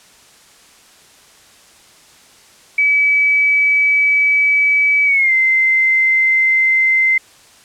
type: tone with pitch glide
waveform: sine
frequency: 2289 to 2075 Hz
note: D7 to C7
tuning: -45 to -15 cents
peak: -10 dBFS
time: 2.78-7.18 s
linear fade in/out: 5 ms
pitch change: -170 cents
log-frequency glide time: 5.05-5.33 s
effects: white hiss -46 dBFS RMS until 7.64 s + low-pass 9000 Hz 12 dB/octave